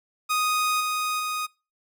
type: tone with level steps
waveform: sawtooth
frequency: 1244.5 Hz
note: D#6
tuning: in tune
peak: -18 / -21 / -23 dBFS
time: 0.29-1.47 s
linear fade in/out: 20 ms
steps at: 0.8 / 1.19 s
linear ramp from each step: 10 ms
effects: noise-tail reverb RT60 0.3 s tail -25 dB re dry